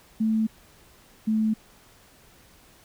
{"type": "tone pair in turn", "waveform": "sine", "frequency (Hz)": [220, 218.2], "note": ["A3", "A3"], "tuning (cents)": [0, -14], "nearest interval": "unison", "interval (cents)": 14, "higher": "first", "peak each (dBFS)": -20, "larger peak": "neither", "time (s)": [[0.2, 0.47], [1.27, 1.54]], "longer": "neither", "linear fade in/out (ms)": 10, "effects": ["pink hiss -55 dBFS RMS until 2.84 s"]}